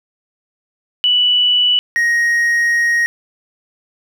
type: tone pair in turn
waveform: sine / triangle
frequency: 2960 / 1877.1 Hz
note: F#7 / A#6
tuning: 0 / +12 cents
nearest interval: minor sixth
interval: 788 cents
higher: first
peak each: -10 dBFS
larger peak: neither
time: 1.04-1.79 / 1.96-3.06 s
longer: second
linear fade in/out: 0 ms
effects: none